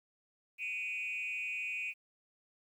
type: tone with frequency modulation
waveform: sine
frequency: 2478 Hz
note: D#7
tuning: 8 cents flat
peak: -34 dBFS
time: 0.58-1.94 s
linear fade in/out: 50 ms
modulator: 201 Hz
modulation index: 0.85
effects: tanh soft clip ceiling -32 dBFS + 11-bit